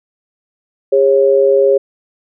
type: tone pair together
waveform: sine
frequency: 405.3 / 546.6 Hz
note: G#4 / C#5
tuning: -42 / -24 cents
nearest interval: perfect fourth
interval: 518 cents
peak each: -10 dBFS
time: 0.92-1.78 s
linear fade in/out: 10 ms
effects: none